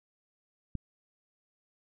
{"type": "click", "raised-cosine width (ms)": 5, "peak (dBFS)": -22, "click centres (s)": 0.753, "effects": []}